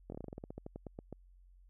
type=slowing click train; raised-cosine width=2 ms; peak=-30 dBFS; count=17; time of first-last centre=0.1-1.127 s; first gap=22 ms; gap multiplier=1.13; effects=added 45 Hz sine -58 dBFS peak until 1.69 s

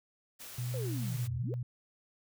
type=noise; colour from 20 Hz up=white; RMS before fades=-47 dBFS; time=0.39-1.28 s; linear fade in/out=20 ms
type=tone; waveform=sine; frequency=122.6 Hz; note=B2; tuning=12 cents flat; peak=-33 dBFS; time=0.58-1.63 s; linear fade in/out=5 ms
type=exponential two-way sweep; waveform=sine; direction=down then up; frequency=550 to 76.1 to 550 Hz; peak=-38 dBFS; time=0.74-1.54 s; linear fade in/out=0 ms; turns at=1.37 s
effects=none

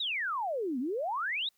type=exponential two-way sweep; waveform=sine; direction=down then up; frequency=3950 to 235.9 to 3950 Hz; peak=-30 dBFS; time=0-1.49 s; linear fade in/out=5 ms; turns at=0.79 s; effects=white hiss -73 dBFS RMS until 1.57 s

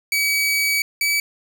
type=tone pair in turn; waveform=sawtooth; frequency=2277 / 2292 Hz; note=C#7 / D7; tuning=+46 / -43 cents; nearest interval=unison; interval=11 cents; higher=second; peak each=-14 dBFS; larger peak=neither; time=0.12-0.82 / 1.01-1.2 s; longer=first; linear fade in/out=2 ms; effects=none

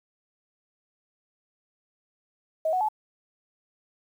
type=tone with pitch steps; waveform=sine; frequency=636 / 739.1 / 858.8 Hz; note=D#5 / F#5 / A5; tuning=+38 / -2 / -42 cents; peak=-22 dBFS; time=2.65-2.887 s; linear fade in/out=5 ms; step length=79 ms; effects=9-bit

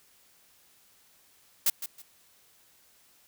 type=noise with echo; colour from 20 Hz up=blue; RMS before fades=-23 dBFS; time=1.66-1.7 s; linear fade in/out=5 ms; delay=160 ms; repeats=2; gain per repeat=-12 dB; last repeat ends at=2.02 s; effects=white hiss -62 dBFS RMS until 3.27 s

